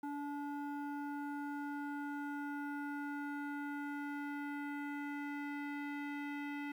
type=tone with low-pass filter sweep; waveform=square; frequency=287.9 Hz; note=D4; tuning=34 cents flat; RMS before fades=-42 dBFS; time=0.03-6.72 s; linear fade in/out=5 ms; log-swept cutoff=1100 to 2200 Hz; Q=2.7; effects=11-bit